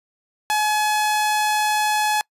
sawtooth tone, 849 Hz, G#5, 38 cents sharp, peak -14 dBFS, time 0.5-2.21 s, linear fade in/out 0 ms, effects noise-tail reverb RT60 0.1 s tail -26 dB re dry + resampled to 32000 Hz

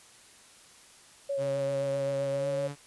sine tone with vibrato, 554.4 Hz, C#5, in tune, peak -28 dBFS, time 1.29-2.68 s, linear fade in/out 10 ms, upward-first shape sine, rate 7.7 Hz, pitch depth 20 cents each way
sawtooth tone with pitch glide, 136.8 to 143.27 Hz, C#3 to D3, -23 to -43 cents, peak -32 dBFS, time 1.37-2.76 s, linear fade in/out 50 ms, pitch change +80 cents, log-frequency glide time 2.37-2.44 s
effects white hiss -55 dBFS RMS until 2.86 s + resampled to 24000 Hz

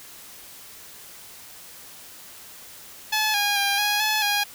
10% pulse tone with pitch steps, 860 / 818 / 802 / 828 / 858 / 820 Hz, A5 / G#5 / G5 / G#5 / A5 / G#5, -40 / -26 / +39 / -5 / -44 / -22 cents, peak -12 dBFS, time 3.12-4.44 s, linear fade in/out 10 ms, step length 220 ms, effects white hiss -44 dBFS RMS until 4.54 s

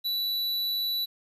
square tone, 3951 Hz, B7, in tune, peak -27 dBFS, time 0.04-1.06 s, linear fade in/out 20 ms, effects resampled to 32000 Hz + 10-bit

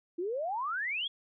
sine exponential sweep, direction up, 329.6 to 3424 Hz, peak -31 dBFS, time 0.18-1.08 s, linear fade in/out 10 ms, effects none

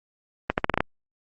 accelerating click train, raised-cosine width 0.5 ms, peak -5 dBFS, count 7, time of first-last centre 0.5-0.805 s, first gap 79 ms, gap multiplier 0.82, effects Opus 24 kbps

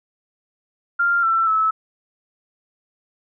sine tone with pitch steps, 1394 / 1340 / 1302 Hz, F6 / E6 / E6, -4 / +28 / -22 cents, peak -15 dBFS, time 0.99-1.71 s, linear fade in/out 10 ms, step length 240 ms, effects none

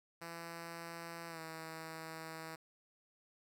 5% pulse tone with pitch glide, 167.9 to 161.15 Hz, E3 to E3, +32 to -39 cents, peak -34 dBFS, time 0.21-2.56 s, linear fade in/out 10 ms, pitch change -71 cents, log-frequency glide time 1.28-1.4 s, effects none

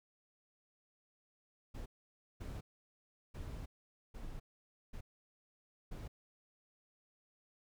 brown noise bursts at uneven times, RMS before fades -45 dBFS, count 6, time 1.74-1.86 / 2.4-2.61 / 3.34-3.66 / 4.14-4.4 / 4.93-5.01 / 5.91-6.08 s, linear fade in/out 10 ms, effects none

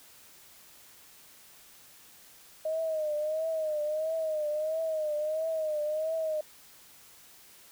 sine tone with vibrato, 622.3 Hz, D#5, in tune, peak -28 dBFS, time 2.65-6.41 s, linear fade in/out 5 ms, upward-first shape triangle, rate 1.5 Hz, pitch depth 82 cents each way, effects white hiss -55 dBFS RMS until 7.71 s

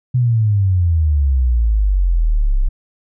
sine exponential sweep, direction down, 128 to 31.51 Hz, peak -11 dBFS, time 0.14-2.69 s, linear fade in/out 10 ms, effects none

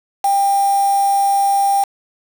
sine tone with quantisation, 795 Hz, G5, 24 cents sharp, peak -12 dBFS, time 0.24-1.84 s, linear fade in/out 5 ms, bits 4, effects none

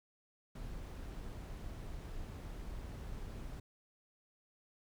brown noise, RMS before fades -45 dBFS, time 0.55-3.6 s, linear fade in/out 5 ms, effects none

